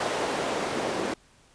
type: noise with band-pass filter sweep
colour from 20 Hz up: white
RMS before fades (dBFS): -29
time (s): 0-1.14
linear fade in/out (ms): 5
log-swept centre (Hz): 550 to 350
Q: 1.1
effects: pink hiss -59 dBFS RMS until 1.54 s + resampled to 22050 Hz